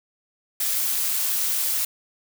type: noise with amplitude modulation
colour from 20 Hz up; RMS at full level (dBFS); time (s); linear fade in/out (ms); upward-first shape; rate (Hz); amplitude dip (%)
blue; -22; 0.6-1.85; 5; sine; 231; 40
effects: none